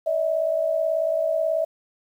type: tone pair together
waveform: sine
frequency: 587.3 / 645.6 Hz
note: D5 / E5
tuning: 0 / -36 cents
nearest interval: major second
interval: 164 cents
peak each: -26 / -21 dBFS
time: 0.06-1.65 s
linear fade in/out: 10 ms
effects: 9-bit